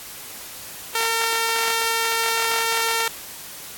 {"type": "tone with high-pass filter", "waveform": "sawtooth", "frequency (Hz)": 455.2, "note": "A#4", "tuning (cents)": -41, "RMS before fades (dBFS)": -22, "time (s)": [0.95, 3.08], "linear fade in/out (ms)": 2, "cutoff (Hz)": 1000, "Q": 0.57, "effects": ["white hiss -37 dBFS RMS until 3.77 s", "AAC 64 kbps"]}